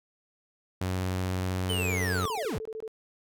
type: tone with vibrato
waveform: sawtooth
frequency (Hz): 92.5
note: F#2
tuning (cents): 0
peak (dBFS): -24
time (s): 0.81-2.26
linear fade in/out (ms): 5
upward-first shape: sine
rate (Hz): 16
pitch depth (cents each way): 10
type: linear sweep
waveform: square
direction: down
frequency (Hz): 3102 to 34.58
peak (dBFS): -31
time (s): 1.69-2.59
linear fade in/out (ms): 10
type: tone bursts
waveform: sine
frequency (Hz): 440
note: A4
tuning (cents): 0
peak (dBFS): -34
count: 16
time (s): 1.7-2.878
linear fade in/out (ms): 0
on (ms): 53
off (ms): 22
effects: none

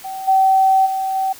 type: tone with level steps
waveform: sine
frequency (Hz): 767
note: G5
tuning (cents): -38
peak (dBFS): -25 / -10 / -18 / -16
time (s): 0.04-1.33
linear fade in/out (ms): 10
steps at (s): 0.27 / 0.85 / 1.14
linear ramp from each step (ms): 20
effects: white hiss -40 dBFS RMS until 1.39 s

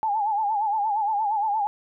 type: tone with vibrato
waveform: sine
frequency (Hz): 845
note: G#5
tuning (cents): +30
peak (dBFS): -21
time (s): 0.03-1.67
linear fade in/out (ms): 0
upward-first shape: sine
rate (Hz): 8.6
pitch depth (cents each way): 93
effects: none

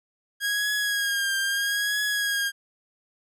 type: tone with vibrato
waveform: sawtooth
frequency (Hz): 1635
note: G#6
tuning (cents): -28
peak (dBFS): -20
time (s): 0.4-2.52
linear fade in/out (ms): 50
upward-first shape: triangle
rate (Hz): 0.77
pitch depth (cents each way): 53
effects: resampled to 32000 Hz

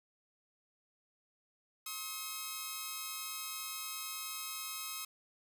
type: tone pair together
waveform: 5% pulse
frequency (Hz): 1072.4 / 1277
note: C6 / D#6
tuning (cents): +42 / +45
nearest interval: minor third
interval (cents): 303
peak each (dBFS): -34 / -29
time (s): 1.86-5.05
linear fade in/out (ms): 5
effects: none

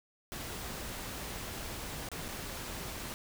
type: noise with dropouts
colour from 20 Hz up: pink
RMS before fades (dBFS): -41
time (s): 0.32-3.14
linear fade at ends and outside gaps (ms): 0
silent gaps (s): 2.088-2.116 / 2.283-2.287
effects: none

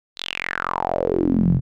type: tone with band-pass filter sweep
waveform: sawtooth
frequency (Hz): 44.36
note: F1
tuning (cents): +28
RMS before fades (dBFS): -21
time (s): 0.16-1.61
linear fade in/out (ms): 50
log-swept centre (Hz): 4100 to 130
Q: 6.3
effects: none

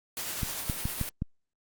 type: noise with tremolo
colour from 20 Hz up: white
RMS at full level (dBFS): -34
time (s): 0.17-1.09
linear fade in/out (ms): 0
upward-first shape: triangle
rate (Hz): 9.9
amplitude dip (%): 35
type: clicks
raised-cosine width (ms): 5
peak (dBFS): -17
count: 5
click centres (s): 0.432 / 0.698 / 0.855 / 1.013 / 1.221
effects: Opus 48 kbps

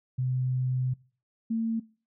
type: tone pair in turn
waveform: sine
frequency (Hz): 128 / 226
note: C3 / A3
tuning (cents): -38 / +47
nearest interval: minor seventh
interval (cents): 985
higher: second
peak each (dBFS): -25 / -25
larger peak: neither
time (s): 0.18-0.94 / 1.5-1.8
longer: first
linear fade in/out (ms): 10
effects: noise-tail reverb RT60 0.4 s tail -22 dB re dry

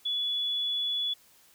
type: tone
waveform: sine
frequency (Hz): 3415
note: G#7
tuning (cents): +48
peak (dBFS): -27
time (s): 0.05-1.14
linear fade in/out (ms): 10
effects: white hiss -60 dBFS RMS until 1.54 s

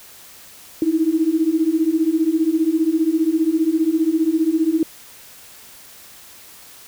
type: beating tone pair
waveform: sine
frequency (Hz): 311.1 / 326.1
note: D#4 / E4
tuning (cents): 0 / -19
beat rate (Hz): 15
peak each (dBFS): -19 / -17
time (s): 0.82-4.83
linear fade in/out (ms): 2
effects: white hiss -43 dBFS RMS until 6.87 s

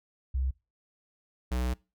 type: tone pair in turn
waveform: sine / square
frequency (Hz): 65.41 / 62.08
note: C2 / B1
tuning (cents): 0 / +10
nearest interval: minor second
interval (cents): 90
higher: first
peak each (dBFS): -26 / -28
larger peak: first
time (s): 0.34-0.51 / 1.51-1.74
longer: second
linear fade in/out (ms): 10
effects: noise-tail reverb RT60 0.3 s tail -24 dB re dry

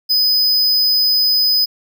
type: tone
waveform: square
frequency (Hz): 5010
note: D#8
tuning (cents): +11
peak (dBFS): -12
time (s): 0.09-1.66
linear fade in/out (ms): 20
effects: none

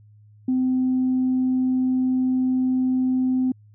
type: tone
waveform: sine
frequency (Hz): 256.8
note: C4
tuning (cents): -32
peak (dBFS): -17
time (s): 0.48-3.52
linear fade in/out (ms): 5
effects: tanh soft clip ceiling -14 dBFS + added 105 Hz sine -48 dBFS peak until 3.74 s

